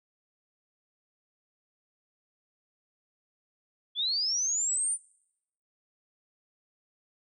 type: linear sweep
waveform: sine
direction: up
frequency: 3340 to 9300 Hz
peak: -26 dBFS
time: 3.95-4.98 s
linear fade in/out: 50 ms
effects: noise-tail reverb RT60 0.8 s tail -24 dB re dry